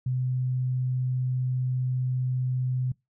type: tone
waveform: sine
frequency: 127.5 Hz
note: C3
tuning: 44 cents flat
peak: -24 dBFS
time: 0.06-2.92 s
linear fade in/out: 5 ms
effects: noise-tail reverb RT60 0.2 s tail -24 dB re dry